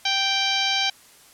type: harmonic tone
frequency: 783 Hz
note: G5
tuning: 2 cents flat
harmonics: 1 / 2 / 3 / 4 / 5 / 6 / 7 / 8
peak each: -28 / -31 / -27 / -25 / -27 / -30 / -32 / -36 dBFS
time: 0.05-0.9 s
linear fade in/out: 5 ms
effects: white hiss -51 dBFS RMS until 1.33 s + low-pass 12000 Hz 12 dB/octave